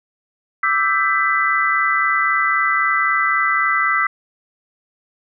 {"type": "chord", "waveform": "sine", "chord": "E minor seventh", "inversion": "third", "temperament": "equal with one note detuned", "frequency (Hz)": [1174.7, 1318.5, 1568, 1997.3], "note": ["D6", "E6", "G6", "B6"], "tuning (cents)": [0, 0, 0, 19], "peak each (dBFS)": [-22, -19, -23, -18], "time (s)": [0.63, 4.07], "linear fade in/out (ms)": 5, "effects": []}